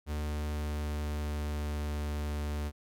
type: tone with pitch glide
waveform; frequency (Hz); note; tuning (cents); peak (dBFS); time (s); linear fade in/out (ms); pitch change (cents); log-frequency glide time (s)
45% pulse; 74.9 to 74.17; D2 to D2; +35 to +18; -32; 0.06-2.72; 50; -17; 0.22-2.01
effects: none